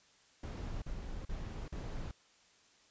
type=noise bursts; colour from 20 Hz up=brown; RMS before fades=-41 dBFS; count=4; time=0.43-2.113 s; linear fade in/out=5 ms; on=390 ms; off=41 ms; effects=white hiss -66 dBFS RMS until 2.9 s + resampled to 16000 Hz